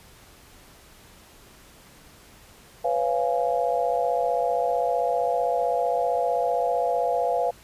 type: chord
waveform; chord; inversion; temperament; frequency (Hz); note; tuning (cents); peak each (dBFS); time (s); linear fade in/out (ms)
sine; C# dominant seventh; third; just; 498.9 / 554.4 / 693 / 831.5; B4 / C#5 / E#5 / G#5; +17 / 0 / -14 / +2; -26 / -29 / -24 / -30; 2.84-7.51; 10
effects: pink hiss -51 dBFS RMS until 7.63 s + resampled to 32000 Hz